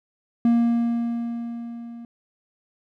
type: tone with level ramp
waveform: triangle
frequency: 234.5 Hz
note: A#3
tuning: 11 cents sharp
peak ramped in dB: -12 to -34 dBFS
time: 0.45-2.05 s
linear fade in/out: 2 ms
effects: none